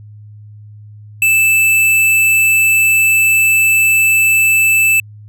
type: tone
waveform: square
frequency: 2637 Hz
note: E7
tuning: in tune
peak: -9 dBFS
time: 1.22-5 s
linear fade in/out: 2 ms
effects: added 105 Hz sine -33 dBFS peak until 5.28 s